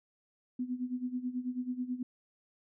sine tone with tremolo, 250.2 Hz, B3, 23 cents sharp, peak -30 dBFS, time 0.59-2.03 s, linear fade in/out 5 ms, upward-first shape sine, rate 9.2 Hz, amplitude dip 80%, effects none

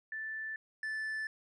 sine / triangle tone pair in turn, 1760 / 1752.4 Hz, A6 / A6, 0 / -7 cents, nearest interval unison, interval 7 cents, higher first, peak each -37 / -33 dBFS, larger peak second, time 0.12-0.56 / 0.83-1.27 s, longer neither, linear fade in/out 2 ms, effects resampled to 24000 Hz

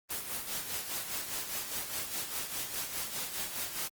white noise with tremolo, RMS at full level -35 dBFS, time 0.09-3.89 s, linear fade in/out 20 ms, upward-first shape sine, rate 4.9 Hz, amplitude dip 55%, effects Opus 24 kbps

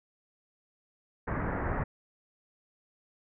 pink low-pass noise, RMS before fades -32 dBFS, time 1.27-1.84 s, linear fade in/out 10 ms, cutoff 1900 Hz, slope 48 dB/octave, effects none

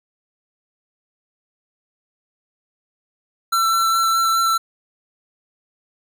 square tone with vibrato, 1343 Hz, E6, 32 cents sharp, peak -16 dBFS, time 3.52-4.58 s, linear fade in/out 10 ms, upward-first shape sine, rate 4.8 Hz, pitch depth 12 cents each way, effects none

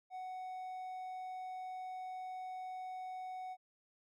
triangle tone, 743 Hz, F#5, 7 cents sharp, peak -40 dBFS, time 0.1-3.57 s, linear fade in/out 50 ms, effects none

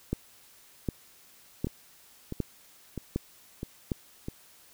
two click trains, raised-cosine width 3 ms, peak -15 / -21 dBFS, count 6 / 5, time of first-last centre 0.13-3.918 / 1.67-4.284 s, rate 1.32 / 1.53 Hz, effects white hiss -57 dBFS RMS until 4.73 s

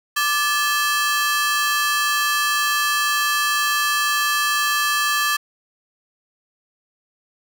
sawtooth ring-modulated tone, 1452 Hz, F#6, 33 cents flat, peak -11 dBFS, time 0.16-5.37 s, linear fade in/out 10 ms, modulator 275 Hz, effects none

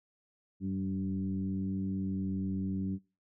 sine tone with frequency modulation, 191.2 Hz, G3, 43 cents flat, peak -31 dBFS, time 0.6-2.99 s, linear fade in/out 50 ms, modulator 95.8 Hz, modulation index 0.94, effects noise-tail reverb RT60 0.3 s tail -22 dB re dry

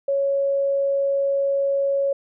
sine tone, 554.4 Hz, C#5, in tune, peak -18 dBFS, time 0.08-2.13 s, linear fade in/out 5 ms, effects none

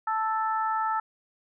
harmonic tone, 440 Hz, A4, in tune, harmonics 2 / 3 / 4, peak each -27 / -28 / -38 dBFS, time 0.07-1 s, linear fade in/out 5 ms, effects none

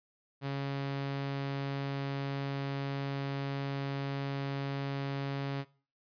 sawtooth tone, 138.59 Hz, C#3, in tune, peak -29 dBFS, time 0.41-5.65 s, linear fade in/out 50 ms, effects noise-tail reverb RT60 0.4 s tail -19 dB re dry + resampled to 11025 Hz

